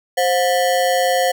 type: ring-modulated tone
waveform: square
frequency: 622.3 Hz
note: D#5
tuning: in tune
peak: -12 dBFS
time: 0.17-1.32 s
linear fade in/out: 10 ms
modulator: 97.2 Hz
effects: none